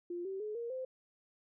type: tone with pitch steps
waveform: sine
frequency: 349.2 / 385.2 / 425 / 468.8 / 517.2 Hz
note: F4 / G4 / G#4 / A#4 / C5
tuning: 0 / -30 / +40 / +10 / -20 cents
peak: -37 dBFS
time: 0.1-0.85 s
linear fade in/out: 5 ms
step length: 150 ms
effects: none